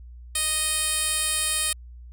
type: tone with band-pass filter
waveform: 10% pulse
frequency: 622.3 Hz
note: D#5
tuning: in tune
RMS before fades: -25 dBFS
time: 0.35-1.73 s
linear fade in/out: 5 ms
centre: 9600 Hz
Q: 1.3
effects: added 60 Hz sine -40 dBFS peak until 2.12 s